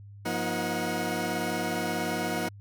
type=tone cluster; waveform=20% pulse; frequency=176.8 / 238.4 / 315 / 732 Hz; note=F3 / A#3 / D#4 / F#5; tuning=+22 / +39 / +21 / -19 cents; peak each=-29 dBFS; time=0.25-2.49 s; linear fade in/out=10 ms; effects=added 101 Hz sine -44 dBFS peak until 2.6 s